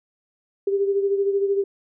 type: beating tone pair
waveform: sine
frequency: 395.8 / 408.8 Hz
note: G4 / G#4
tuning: +17 / -27 cents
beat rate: 13 Hz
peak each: -19 / -27 dBFS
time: 0.67-1.64 s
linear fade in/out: 5 ms
effects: none